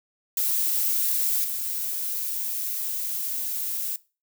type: noise with level steps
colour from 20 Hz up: violet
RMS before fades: -24 / -29 dBFS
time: 0.37-3.96 s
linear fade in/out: 2 ms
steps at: 1.44 s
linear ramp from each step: 5 ms
effects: noise-tail reverb RT60 0.3 s tail -20 dB re dry